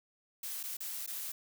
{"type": "noise with dropouts", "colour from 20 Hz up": "blue", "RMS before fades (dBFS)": -40, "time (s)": [0.43, 1.32], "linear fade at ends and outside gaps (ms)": 5, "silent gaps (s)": [[0.631, 0.636], [0.77, 0.804], [1.064, 1.075]], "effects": []}